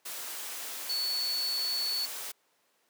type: tone in noise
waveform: sine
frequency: 4435 Hz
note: C#8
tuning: in tune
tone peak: -29 dBFS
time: 0.89-2.06 s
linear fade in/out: 10 ms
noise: white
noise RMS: -39 dBFS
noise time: 0.05-2.32 s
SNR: +7 dB
effects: pink hiss -70 dBFS RMS until 2.89 s + high-pass 400 Hz 12 dB/octave